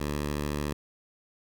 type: tone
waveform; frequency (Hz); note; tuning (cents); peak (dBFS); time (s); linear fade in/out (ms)
10% pulse; 73.42; D2; 0; -21; 0-0.73; 5
effects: none